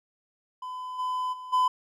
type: tone with level steps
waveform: triangle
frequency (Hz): 1010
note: B5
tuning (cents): +39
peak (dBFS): -32 / -25 / -36 / -18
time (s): 0.62-1.68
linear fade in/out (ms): 5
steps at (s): 0.98 / 1.32 / 1.52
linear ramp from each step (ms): 20
effects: none